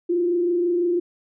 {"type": "tone with frequency modulation", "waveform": "sine", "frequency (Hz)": 349.2, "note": "F4", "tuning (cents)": 0, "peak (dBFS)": -18, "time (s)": [0.09, 1], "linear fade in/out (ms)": 10, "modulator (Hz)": 26, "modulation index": 0.43, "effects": []}